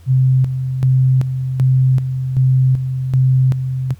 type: tone with tremolo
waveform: sine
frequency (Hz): 130.2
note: C3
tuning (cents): -8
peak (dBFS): -9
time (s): 0.06-3.95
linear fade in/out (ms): 50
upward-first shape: square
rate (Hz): 1.3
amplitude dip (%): 60
effects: added 85 Hz sine -39 dBFS peak until 3.99 s + pink hiss -53 dBFS RMS until 3.99 s